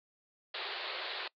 white band-pass noise, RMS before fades -40 dBFS, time 0.54-1.28 s, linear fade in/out 5 ms, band 350 to 4500 Hz, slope 96 dB/octave, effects noise-tail reverb RT60 0.1 s tail -23 dB re dry

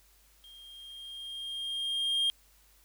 triangle tone with level ramp, 3217 Hz, G7, 44 cents sharp, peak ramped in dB -49 to -23 dBFS, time 0.44-2.3 s, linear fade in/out 0 ms, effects added 50 Hz sine -64 dBFS peak until 2.84 s + white hiss -64 dBFS RMS until 2.84 s

